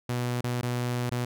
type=tone with dropouts; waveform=sawtooth; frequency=122.4 Hz; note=B2; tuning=15 cents flat; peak=-23 dBFS; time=0.09-1.25 s; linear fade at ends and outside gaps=5 ms; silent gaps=0.41-0.44 / 0.614-0.629 / 1.096-1.115 s; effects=none